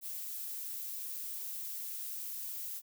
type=noise; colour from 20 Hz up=violet; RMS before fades=-41 dBFS; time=0.01-2.82 s; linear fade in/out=50 ms; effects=none